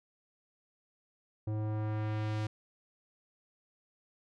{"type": "tone with low-pass filter sweep", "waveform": "square", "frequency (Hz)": 107.4, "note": "A2", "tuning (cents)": -41, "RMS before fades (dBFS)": -34, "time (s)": [1.47, 2.47], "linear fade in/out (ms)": 5, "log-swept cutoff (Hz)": [530, 6100], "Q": 0.74, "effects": []}